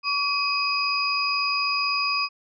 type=tone cluster; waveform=sine; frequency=1134 / 2518 / 4929 Hz; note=C#6 / D#7 / D#8; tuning=+39 / +20 / -17 cents; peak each=-26 dBFS; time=0.03-2.29 s; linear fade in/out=50 ms; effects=none